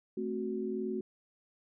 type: chord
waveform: sine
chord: F# diminished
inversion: first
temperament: equal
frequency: 220 / 261.6 / 370 Hz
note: A3 / C4 / F#4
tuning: 0 / 0 / 0 cents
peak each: -37 / -40 / -35 dBFS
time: 0.17-1.01 s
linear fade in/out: 5 ms
effects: none